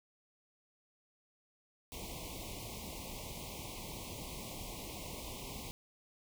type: band-stop noise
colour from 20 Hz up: pink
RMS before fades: -45 dBFS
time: 1.92-5.71 s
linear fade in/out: 0 ms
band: 1100 to 2100 Hz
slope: 96 dB/octave
effects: none